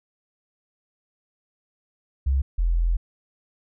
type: tone pair in turn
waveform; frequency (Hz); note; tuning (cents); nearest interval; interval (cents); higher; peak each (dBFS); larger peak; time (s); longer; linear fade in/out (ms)
sine; 67.3 / 42.4; C2 / E1; +49 / +50; minor sixth; 799; first; -18; neither; 2.26-2.42 / 2.58-2.97; second; 10
effects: none